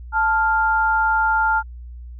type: tone pair together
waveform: sine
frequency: 880 / 1396.9 Hz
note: A5 / F6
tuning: 0 / 0 cents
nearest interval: minor sixth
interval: 800 cents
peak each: -18 dBFS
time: 0.12-1.63 s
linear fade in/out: 50 ms
effects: added 60 Hz sine -33 dBFS peak until 2.19 s